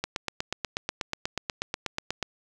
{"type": "click train", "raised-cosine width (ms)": 0.2, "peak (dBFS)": -11, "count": 19, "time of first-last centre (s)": [0.04, 2.227], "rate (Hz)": 8.23, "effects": []}